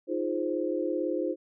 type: chord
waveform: sine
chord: F minor seventh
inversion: third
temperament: equal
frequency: 311.1 / 349.2 / 415.3 / 523.3 Hz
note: Eb4 / F4 / Ab4 / C5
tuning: 0 / 0 / 0 / 0 cents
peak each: -32 / -31 / -36 / -32 dBFS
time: 0.07-1.36 s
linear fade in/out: 50 ms
effects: none